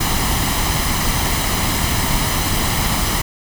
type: noise with comb filter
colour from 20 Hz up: pink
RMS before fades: -18 dBFS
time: 0-3.22 s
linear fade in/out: 10 ms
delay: 0.99 ms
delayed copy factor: +0.5
effects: none